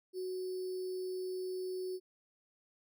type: tone with sample-and-hold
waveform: sine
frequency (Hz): 370.3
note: F#4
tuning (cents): +1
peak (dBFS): -36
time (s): 0.13-2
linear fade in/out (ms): 50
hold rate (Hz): 4900
effects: none